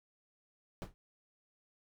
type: noise with exponential decay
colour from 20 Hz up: brown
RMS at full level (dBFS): -34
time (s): 0.82-0.94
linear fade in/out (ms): 0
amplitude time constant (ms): 26
effects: none